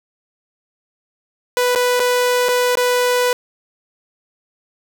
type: tone with dropouts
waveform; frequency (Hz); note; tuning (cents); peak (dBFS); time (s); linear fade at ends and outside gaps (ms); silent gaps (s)
sawtooth; 494.1; B4; +1; -10; 1.57-3.33; 1; 1.75-1.758 / 1.996-2.001 / 2.485-2.489 / 2.754-2.772
effects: none